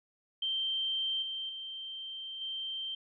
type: tone with level steps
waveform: sine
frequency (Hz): 3136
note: G7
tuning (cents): 0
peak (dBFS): -30 / -35 / -39 / -35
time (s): 0.42-2.95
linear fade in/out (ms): 5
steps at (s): 1.22 / 1.49 / 2.41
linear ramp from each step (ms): 5
effects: none